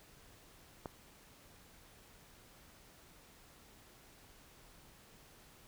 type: click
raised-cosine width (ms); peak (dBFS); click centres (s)
1; -27; 0.858
effects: pink hiss -61 dBFS RMS until 5.67 s